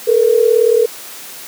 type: tone pair together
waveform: sine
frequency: 439.3 / 477.6 Hz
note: A4 / A#4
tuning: -3 / +42 cents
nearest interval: minor second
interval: 145 cents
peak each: -11 dBFS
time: 0.07-0.86 s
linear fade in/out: 10 ms
effects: white hiss -32 dBFS RMS until 1.47 s + high-pass 200 Hz 12 dB/octave